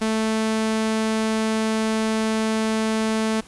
sawtooth tone, 220 Hz, A3, in tune, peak -16 dBFS, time 0.01-3.41 s, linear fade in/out 10 ms, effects pink hiss -47 dBFS RMS until 3.47 s + resampled to 24000 Hz

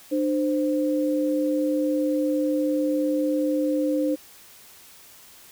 sine tone pair together, 299.9 / 520.3 Hz, D4 / C5, +36 / -10 cents, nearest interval minor seventh, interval 954 cents, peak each -22 / -25 dBFS, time 0.11-4.16 s, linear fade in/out 20 ms, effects white hiss -49 dBFS RMS until 5.51 s

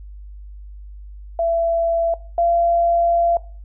sine tone pair in turn, 670 / 683.7 Hz, E5 / F5, +28 / -37 cents, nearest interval unison, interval 35 cents, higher second, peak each -16 / -14 dBFS, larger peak second, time 1.39-2.14 / 2.38-3.37 s, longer second, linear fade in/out 2 ms, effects noise-tail reverb RT60 0.4 s tail -19 dB re dry + added 50 Hz sine -34 dBFS peak until 3.64 s

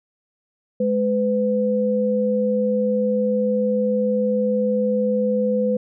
sine tone pair together, 210 / 503.2 Hz, G#3 / B4, +19 / +32 cents, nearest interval octave + minor third, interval 1513 cents, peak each -21 / -19 dBFS, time 0.8-5.77 s, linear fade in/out 5 ms, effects none

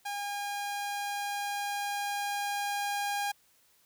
sawtooth tone with level ramp, 812 Hz, G#5, 39 cents flat, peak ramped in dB -30 to -26 dBFS, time 0.05-3.32 s, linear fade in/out 10 ms, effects white hiss -66 dBFS RMS until 3.85 s

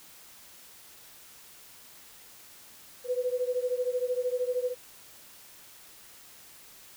sine beating tone pair, 493.9 / 506.9 Hz, B4 / B4, 0 / +45 cents, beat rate 13 Hz, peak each -29 / -31 dBFS, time 3.04-4.75 s, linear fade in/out 50 ms, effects white hiss -52 dBFS RMS until 6.96 s

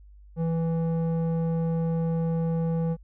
square tone with low-pass filter, 164.81 Hz, E3, in tune, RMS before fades -26 dBFS, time 0.36-2.97 s, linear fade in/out 50 ms, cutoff 580 Hz, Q 0.99, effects added 50 Hz sine -47 dBFS peak until 3.03 s

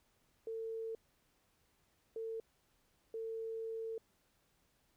sine tone bursts at uneven times, 450 Hz, A4, 39 cents sharp, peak -39 dBFS, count 3, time 0.47-0.95 / 2.16-2.4 / 3.14-3.98 s, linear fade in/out 2 ms, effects pink hiss -75 dBFS RMS until 4.96 s

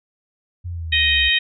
sine linear sweep, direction down, 89.6 to 65.41 Hz, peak -25 dBFS, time 0.64-1.3 s, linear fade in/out 20 ms
harmonic tone, 624 Hz, D#5, 5 cents sharp, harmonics 3 / 4 / 5 / 6, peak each -20 / -20 / -20 / -20 dBFS, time 0.92-1.39 s, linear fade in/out 10 ms
effects none

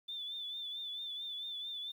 sine tone with vibrato, 3520 Hz, A7, in tune, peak -39 dBFS, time 0.08-1.92 s, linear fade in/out 10 ms, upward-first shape triangle, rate 4.5 Hz, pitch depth 61 cents each way, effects 11-bit

